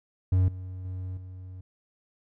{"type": "tone with level steps", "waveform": "triangle", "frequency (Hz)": 92.5, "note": "F#2", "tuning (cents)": 0, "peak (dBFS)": [-17, -33, -30, -37], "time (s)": [0.32, 1.61], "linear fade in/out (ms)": 5, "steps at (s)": [0.48, 0.85, 1.17], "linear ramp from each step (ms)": 2, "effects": []}